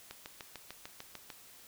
click train, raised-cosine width 0.2 ms, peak -26 dBFS, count 9, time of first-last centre 0.11-1.302 s, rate 6.71 Hz, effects white hiss -56 dBFS RMS until 1.67 s

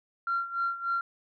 sine tone with tremolo, 1375 Hz, F6, 27 cents flat, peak -24 dBFS, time 0.27-1.01 s, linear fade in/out 2 ms, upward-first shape sine, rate 3.4 Hz, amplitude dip 80%, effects tanh soft clip ceiling -21 dBFS

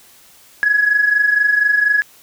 sine tone pair together, 1661.2 / 1685.4 Hz, G#6 / G#6, 0 / +25 cents, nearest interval unison, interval 25 cents, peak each -17 / -12 dBFS, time 0.63-2.02 s, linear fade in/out 0 ms, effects tanh soft clip ceiling -4 dBFS + white hiss -47 dBFS RMS until 2.22 s

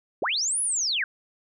sine linear two-way sweep, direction up then down, 244.3 to 10548 to 1463 Hz, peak -23 dBFS, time 0.22-1.04 s, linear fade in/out 2 ms, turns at 0.61 s, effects none

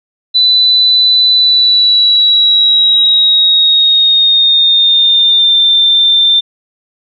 sine tone with pitch glide, 3992 to 3577 Hz, B7 to A7, +18 to +28 cents, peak -5 dBFS, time 0.34-6.41 s, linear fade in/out 20 ms, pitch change -190 cents, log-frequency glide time 1.34-5.6 s, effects none

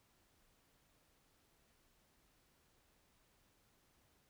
silence, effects pink hiss -74 dBFS RMS until 4.29 s

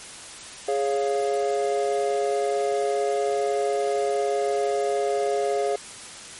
triangle chord, Db major, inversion second, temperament equal, 415.3 / 554.4 / 698.5 Hz, Ab4 / Db5 / F5, 0 / 0 / 0 cents, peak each -22 / -25 / -25 dBFS, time 0.68-5.76 s, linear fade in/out 5 ms, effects white hiss -40 dBFS RMS until 6.39 s + MP3 48 kbps

